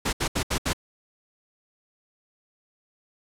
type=noise bursts; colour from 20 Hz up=pink; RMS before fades=-25 dBFS; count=5; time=0.05-0.733 s; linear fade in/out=10 ms; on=79 ms; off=72 ms; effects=low-pass 10000 Hz 12 dB/octave